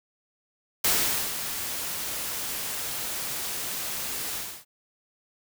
white noise with ADSR envelope, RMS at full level -22 dBFS, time 0.84-4.65 s, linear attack 6 ms, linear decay 470 ms, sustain -10 dB, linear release 300 ms, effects none

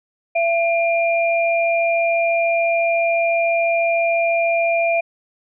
sine tone pair together, 673.5 / 2400 Hz, E5 / D7, +37 / +37 cents, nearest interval octave + minor seventh, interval 2200 cents, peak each -16 / -21 dBFS, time 0.35-5.01 s, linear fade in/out 10 ms, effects none

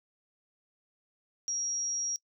sine tone, 5660 Hz, F8, 22 cents sharp, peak -30 dBFS, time 1.48-2.16 s, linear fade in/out 0 ms, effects noise-tail reverb RT60 0.1 s tail -24 dB re dry

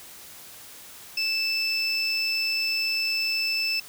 triangle tone pair together, 2637 / 5269 Hz, E7 / E8, 0 / -2 cents, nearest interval octave, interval 1198 cents, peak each -25 dBFS, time 1.17-3.8 s, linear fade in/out 5 ms, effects white hiss -45 dBFS RMS until 3.88 s

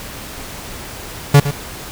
45% pulse tone with echo, 142.7 Hz, D3, 49 cents flat, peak -4 dBFS, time 1.34-1.4 s, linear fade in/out 5 ms, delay 110 ms, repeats 1, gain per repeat -12 dB, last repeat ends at 1.51 s, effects pink hiss -31 dBFS RMS until 1.91 s

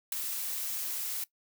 blue noise with ADSR envelope, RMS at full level -27 dBFS, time 0.12-1.24 s, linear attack 5 ms, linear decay 5 ms, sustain -8 dB, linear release 4 ms, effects noise-tail reverb RT60 0.1 s tail -19 dB re dry

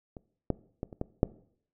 clicks, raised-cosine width 2 ms, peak -29 / -13 / -20 / -30 / -18 / -8 dBFS, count 6, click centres 0.168 / 0.503 / 0.831 / 0.928 / 1.014 / 1.231 s, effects noise-tail reverb RT60 0.6 s tail -20 dB re dry

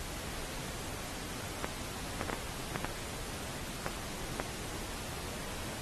clicks, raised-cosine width 0.5 ms, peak -17 dBFS, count 8, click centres 1.645 / 2.212 / 2.298 / 2.33 / 2.759 / 2.846 / 3.864 / 4.399 s, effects pink hiss -42 dBFS RMS until 5.81 s + AAC 32 kbps

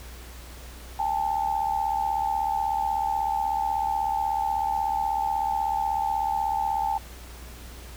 sine tone pair together, 803.7 / 880 Hz, G5 / A5, +43 / 0 cents, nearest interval major second, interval 157 cents, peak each -26 dBFS, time 0.99-6.98 s, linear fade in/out 5 ms, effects added 60 Hz sine -41 dBFS peak until 7.96 s + pink hiss -46 dBFS RMS until 7.96 s

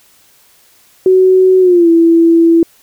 sine tone with pitch glide, 373.6 to 332.8 Hz, F#4 to E4, +17 to +17 cents, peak -4 dBFS, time 1.06-2.63 s, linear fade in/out 2 ms, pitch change -200 cents, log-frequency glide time 1.6-1.89 s, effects white hiss -48 dBFS RMS until 2.82 s

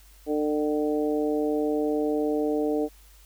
harmonic tone with a mistuned harmonic, 150 Hz, D3, 37 cents sharp, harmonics 2 / 3 / 4 / 5, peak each -26 / -26 / -32 / -36 dBFS, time 0.26-2.89 s, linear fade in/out 50 ms, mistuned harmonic 5, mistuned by +22 cents, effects added 50 Hz sine -51 dBFS peak until 3.25 s + white hiss -57 dBFS RMS until 3.25 s

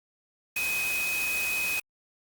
sine tone in noise, 2519 Hz, D#7, 21 cents sharp, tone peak -27 dBFS, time 0.56-1.8 s, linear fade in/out 5 ms, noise white, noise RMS -34 dBFS, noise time 0.56-1.8 s, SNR +4 dB, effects Opus 48 kbps

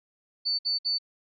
sine tone bursts, 4500 Hz, C#8, 25 cents sharp, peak -24 dBFS, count 3, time 0.45-0.986 s, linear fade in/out 20 ms, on 140 ms, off 58 ms, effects none

